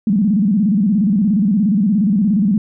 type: tone with vibrato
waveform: sine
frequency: 202.8 Hz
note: G#3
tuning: 41 cents flat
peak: -11 dBFS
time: 0.07-2.58 s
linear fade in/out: 2 ms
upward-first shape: square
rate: 17 Hz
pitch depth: 150 cents each way
effects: none